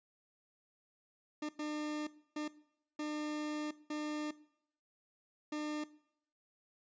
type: tone bursts at uneven times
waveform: 40% pulse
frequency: 301.4 Hz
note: D4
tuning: 45 cents sharp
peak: -36 dBFS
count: 6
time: 1.42-1.49 / 1.59-2.07 / 2.36-2.48 / 2.99-3.71 / 3.9-4.31 / 5.52-5.84 s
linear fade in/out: 5 ms
effects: noise-tail reverb RT60 0.7 s tail -19 dB re dry + resampled to 16000 Hz